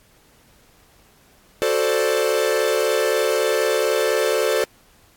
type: chord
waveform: 45% pulse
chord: D dominant seventh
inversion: first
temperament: equal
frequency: 370 / 440 / 523.3 / 587.3 Hz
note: F#4 / A4 / C5 / D5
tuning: 0 / 0 / 0 / 0 cents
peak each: -26 / -21 / -23 / -24 dBFS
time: 1.62-4.64 s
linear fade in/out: 0 ms
effects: pink hiss -55 dBFS RMS until 5.16 s + AAC 64 kbps